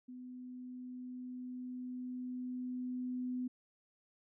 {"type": "tone with level ramp", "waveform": "sine", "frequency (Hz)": 251.1, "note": "B3", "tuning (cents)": 29, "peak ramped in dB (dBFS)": [-46, -35], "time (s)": [0.08, 3.48], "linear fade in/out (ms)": 10, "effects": []}